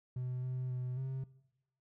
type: tone with pitch steps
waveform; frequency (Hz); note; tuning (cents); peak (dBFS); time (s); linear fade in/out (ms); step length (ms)
triangle; 126.1 / 127.8 / 125.9 / 132.4; B2 / C3 / B2 / C3; +36 / -40 / +34 / +21; -33; 0.16-1.24; 5; 270
effects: noise-tail reverb RT60 0.9 s tail -21 dB re dry + tanh soft clip ceiling -29 dBFS